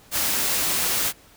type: noise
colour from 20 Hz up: white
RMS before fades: -23 dBFS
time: 0.11-1.13 s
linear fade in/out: 50 ms
effects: pink hiss -52 dBFS RMS until 1.36 s